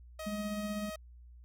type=tone; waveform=sawtooth; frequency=630 Hz; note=D#5; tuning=21 cents sharp; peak=-36 dBFS; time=0.19-0.96 s; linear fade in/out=5 ms
type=tone with tremolo; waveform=sine; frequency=207.4 Hz; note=G#3; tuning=2 cents flat; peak=-33 dBFS; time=0.26-0.9 s; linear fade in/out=10 ms; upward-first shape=sine; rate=16 Hz; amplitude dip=55%
effects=added 60 Hz sine -51 dBFS peak until 1.44 s